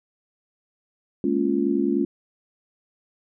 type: chord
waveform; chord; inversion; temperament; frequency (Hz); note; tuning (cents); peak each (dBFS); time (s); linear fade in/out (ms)
sine; Bb minor seventh; third; just; 209.8 / 233.1 / 279.7 / 349.6; Ab3 / Bb3 / Db4 / F4; +18 / 0 / +16 / +2; -26 / -28 / -23 / -24; 1.24-2.05; 2
effects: none